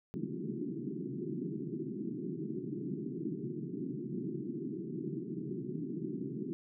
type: band-pass noise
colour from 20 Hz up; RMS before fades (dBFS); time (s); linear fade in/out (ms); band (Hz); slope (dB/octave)
white; -39; 0.14-6.53; 0; 130 to 390; 96
effects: none